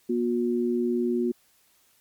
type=tone pair together; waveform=sine; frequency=240.4 / 360 Hz; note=B3 / F#4; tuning=-46 / -47 cents; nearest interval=perfect fifth; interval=699 cents; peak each=-25 dBFS; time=0.09-1.32 s; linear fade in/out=10 ms; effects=white hiss -63 dBFS RMS until 2 s + MP3 96 kbps